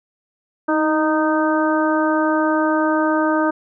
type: harmonic tone with a mistuned harmonic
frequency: 309 Hz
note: D#4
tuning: 12 cents flat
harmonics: 1 / 2 / 3 / 4 / 5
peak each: -18 / -21 / -23 / -24 / -25 dBFS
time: 0.68-3.51 s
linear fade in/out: 10 ms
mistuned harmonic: 1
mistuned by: +31 cents
effects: none